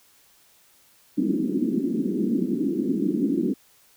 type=band-pass noise; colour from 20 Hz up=pink; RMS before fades=-24 dBFS; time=1.17-3.54 s; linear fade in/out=10 ms; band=200 to 350 Hz; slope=48 dB/octave; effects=white hiss -58 dBFS RMS until 3.96 s